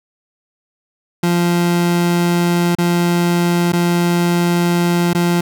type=tone with dropouts; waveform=30% pulse; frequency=173.5 Hz; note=F3; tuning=11 cents flat; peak=-10 dBFS; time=1.23-5.41 s; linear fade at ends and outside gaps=5 ms; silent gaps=2.752-2.784 / 3.722-3.732 / 5.133-5.148 s; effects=none